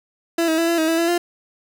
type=tone with pitch steps; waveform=30% pulse; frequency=334.9 / 319.8 / 333.1 / 337.7 / 317.8 / 328.2 / 336.4 / 347.8 Hz; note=E4 / D#4 / E4 / E4 / D#4 / E4 / E4 / F4; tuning=+27 / +48 / +18 / +42 / +37 / -8 / +35 / -7 cents; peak=-14 dBFS; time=0.38-1.18 s; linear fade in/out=5 ms; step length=100 ms; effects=none